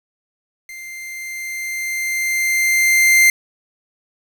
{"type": "tone with level ramp", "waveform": "45% pulse", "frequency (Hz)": 2093, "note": "C7", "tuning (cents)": 0, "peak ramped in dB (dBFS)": [-32, -8], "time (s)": [0.69, 3.3], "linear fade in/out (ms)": 2, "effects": ["8-bit"]}